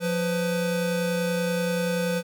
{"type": "tone pair together", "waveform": "square", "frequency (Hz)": [177.48, 502], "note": ["F3", "B4"], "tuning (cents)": [28, 28], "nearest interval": "octave + tritone", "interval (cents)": 1800, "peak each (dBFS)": -27, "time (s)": [0, 2.23], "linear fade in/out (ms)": 50, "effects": []}